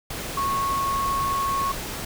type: tone in noise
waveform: sine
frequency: 1100 Hz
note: C#6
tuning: 14 cents flat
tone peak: -22 dBFS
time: 0.37-1.72 s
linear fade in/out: 5 ms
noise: pink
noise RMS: -32 dBFS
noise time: 0.1-2.05 s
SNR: +7 dB
effects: none